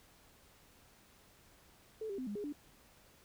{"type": "tone with pitch steps", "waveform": "sine", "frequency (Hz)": [438.1, 395.8, 256.9, 205.3, 412.9, 292.5], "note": ["A4", "G4", "C4", "G#3", "G#4", "D4"], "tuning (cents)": [-7, 17, -32, -20, -10, -7], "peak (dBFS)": -38, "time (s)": [2.01, 2.526], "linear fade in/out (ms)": 5, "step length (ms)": 86, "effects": ["pink hiss -64 dBFS RMS until 3.24 s"]}